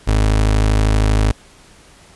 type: tone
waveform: 30% pulse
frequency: 52.7 Hz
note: G#1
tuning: 26 cents sharp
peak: -9 dBFS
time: 0.07-1.32 s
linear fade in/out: 10 ms
effects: pink hiss -46 dBFS RMS until 2.15 s + resampled to 24000 Hz